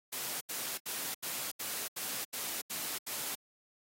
white noise bursts, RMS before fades -38 dBFS, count 9, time 0.12-3.354 s, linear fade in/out 10 ms, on 290 ms, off 78 ms, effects high-pass 150 Hz 12 dB/octave + AAC 48 kbps

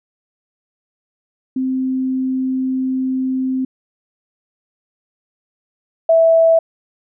sine tone pair in turn, 260.4 / 656.2 Hz, C4 / E5, -8 / -8 cents, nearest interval octave + major third, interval 1600 cents, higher second, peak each -16 / -8 dBFS, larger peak second, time 1.56-3.65 / 6.09-6.59 s, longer first, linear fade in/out 5 ms, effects none

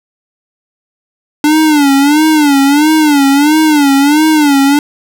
square tone with vibrato, 293.7 Hz, D4, in tune, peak -6 dBFS, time 1.44-4.79 s, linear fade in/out 2 ms, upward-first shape sine, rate 1.5 Hz, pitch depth 120 cents each way, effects none

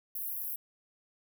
pink high-pass noise, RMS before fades -37 dBFS, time 0.15-0.56 s, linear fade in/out 5 ms, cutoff 11000 Hz, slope 96 dB/octave, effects none

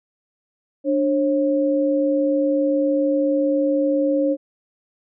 sine tone pair together, 294.3 / 541.6 Hz, D4 / C#5, +4 / -40 cents, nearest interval major seventh, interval 1056 cents, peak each -19 dBFS, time 0.84-4.37 s, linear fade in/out 50 ms, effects none

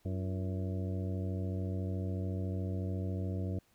harmonic tone with a mistuned harmonic, 93.9 Hz, F#2, 26 cents sharp, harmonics 1 / 2 / 3 / 4 / 5 / 6 / 7, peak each -34 / -40 / -44 / -46 / -48 / -50 / -51 dBFS, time 0.05-3.59 s, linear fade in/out 5 ms, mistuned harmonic 4, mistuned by -110 cents, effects pink hiss -70 dBFS RMS until 3.74 s

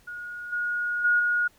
sine tone with level steps, 1442 Hz, F#6, 45 cents flat, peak -34 / -25 / -18 / -21 dBFS, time 0.07-1.48 s, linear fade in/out 10 ms, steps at 0.52 / 1.04 / 1.19 s, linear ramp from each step 10 ms, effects pink hiss -60 dBFS RMS until 1.58 s

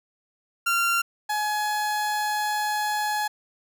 30% pulse tone pair in turn, 1381 / 843.6 Hz, F6 / G#5, -20 / +27 cents, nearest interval major sixth, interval 853 cents, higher first, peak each -18 / -21 dBFS, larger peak first, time 0.66-1.02 / 1.29-3.28 s, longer second, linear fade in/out 10 ms, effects none

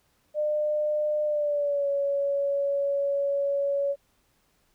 sine tone with pitch glide, 602 to 561.7 Hz, D5 to C#5, +43 to +23 cents, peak -23 dBFS, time 0.34-3.96 s, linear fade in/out 50 ms, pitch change -120 cents, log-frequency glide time 1.25-1.88 s, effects pink hiss -68 dBFS RMS until 4.74 s

